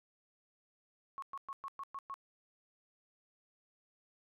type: tone bursts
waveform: sine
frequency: 1099 Hz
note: C#6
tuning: 15 cents flat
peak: -40 dBFS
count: 7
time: 1.18-2.141 s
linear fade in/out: 0 ms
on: 43 ms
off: 110 ms
effects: none